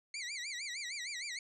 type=tone with vibrato; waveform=20% pulse; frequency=2130 Hz; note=C7; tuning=30 cents sharp; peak=-34 dBFS; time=0.14-1.39 s; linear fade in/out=2 ms; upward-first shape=sine; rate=6.5 Hz; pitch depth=200 cents each way; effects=resampled to 24000 Hz + 12-bit